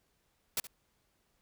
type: noise with echo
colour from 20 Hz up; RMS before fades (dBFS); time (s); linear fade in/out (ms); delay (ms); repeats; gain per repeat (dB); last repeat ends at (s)
white; -32; 0.57-0.6; 2; 70; 1; -15; 0.67
effects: pink hiss -75 dBFS RMS until 1.41 s